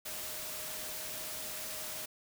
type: tone in noise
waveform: sine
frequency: 622.3 Hz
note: D#5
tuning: in tune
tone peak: -52 dBFS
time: 0.05-2.06 s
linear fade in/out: 10 ms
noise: white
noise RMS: -41 dBFS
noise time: 0.05-2.06 s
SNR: -14 dB
effects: none